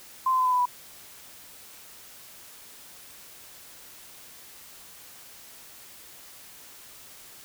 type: tone with pitch steps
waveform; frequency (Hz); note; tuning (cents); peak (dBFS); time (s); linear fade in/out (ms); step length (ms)
sine; 1041 / 1029.6 / 1018.4 / 1007.3 / 996.3 / 985.4; C6 / C6 / C6 / B5 / B5 / B5; -9 / -28 / -47 / +34 / +15 / -4; -20; 0.26-0.656; 5; 66
effects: white hiss -48 dBFS RMS until 7.44 s